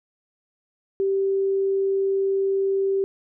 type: tone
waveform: sine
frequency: 389.7 Hz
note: G4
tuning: 10 cents flat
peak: -19 dBFS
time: 1-3.04 s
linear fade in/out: 0 ms
effects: none